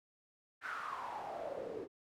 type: noise with band-pass filter sweep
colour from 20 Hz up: pink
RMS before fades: -43 dBFS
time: 0.61-1.88 s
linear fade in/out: 50 ms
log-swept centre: 1600 to 380 Hz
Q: 6.1
effects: none